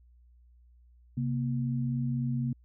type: tone pair together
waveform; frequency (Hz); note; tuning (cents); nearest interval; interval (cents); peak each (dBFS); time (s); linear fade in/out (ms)
sine; 132.9 / 236.8; C3 / A#3; +27 / +27; minor seventh; 1000; -29 / -32; 1.17-2.53; 5
effects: added 60 Hz sine -56 dBFS peak until 2.64 s